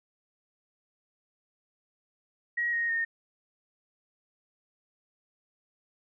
sine tone with pitch steps, 1900 / 1868.4 / 1837.4 Hz, A#6 / A#6 / A#6, +33 / +3 / -25 cents, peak -26 dBFS, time 2.57-3.05 s, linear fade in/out 10 ms, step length 160 ms, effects none

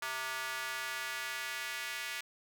square tone with high-pass filter sweep, 130.81 Hz, C3, in tune, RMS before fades -39 dBFS, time 0.02-2.21 s, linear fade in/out 5 ms, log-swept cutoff 1300 to 2000 Hz, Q 1.7, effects none

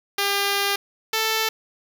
5% pulse tone pair in turn, 400.5 / 441.8 Hz, G4 / A4, +37 / +7 cents, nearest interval major second, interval 170 cents, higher second, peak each -9 dBFS, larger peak neither, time 0.18-0.76 / 1.13-1.49 s, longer first, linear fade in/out 5 ms, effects none

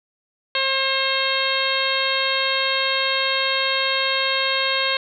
harmonic tone, 535 Hz, C5, 38 cents sharp, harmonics 1 / 2 / 3 / 4 / 5 / 6 / 7 / 8, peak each -27 / -27 / -27 / -27 / -27 / -27 / -27 / -27 dBFS, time 0.55-4.97 s, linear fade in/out 2 ms, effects none

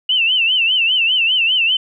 sine tone with vibrato, 2855 Hz, F7, 37 cents sharp, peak -12 dBFS, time 0.09-1.77 s, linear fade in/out 5 ms, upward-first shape sine, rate 5 Hz, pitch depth 140 cents each way, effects none

